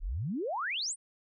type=exponential sweep; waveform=sine; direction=up; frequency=31.05 to 9610 Hz; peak=-31 dBFS; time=0-0.96 s; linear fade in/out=50 ms; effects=none